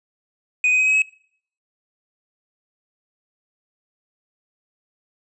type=tone with pitch steps; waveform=triangle; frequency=2489 / 2508 / 2527 / 2546 / 2565 Hz; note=D#7 / D#7 / D#7 / D#7 / E7; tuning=0 / +13 / +26 / +39 / -48 cents; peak=-13 dBFS; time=0.64-1.02 s; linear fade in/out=2 ms; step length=76 ms; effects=noise-tail reverb RT60 0.6 s tail -24 dB re dry + resampled to 22050 Hz